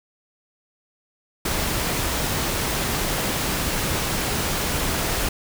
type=noise; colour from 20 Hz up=pink; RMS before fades=-24 dBFS; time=1.45-5.29 s; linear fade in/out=5 ms; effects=none